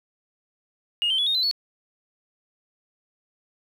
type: tone with pitch steps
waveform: sine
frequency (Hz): 2856 / 3114 / 3396 / 3704 / 4039 / 4405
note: F7 / G7 / G#7 / A#7 / B7 / C#8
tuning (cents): +38 / -12 / +38 / -12 / +38 / -12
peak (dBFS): -19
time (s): 1.02-1.512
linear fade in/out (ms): 0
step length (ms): 82
effects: tanh soft clip ceiling -16 dBFS + 9-bit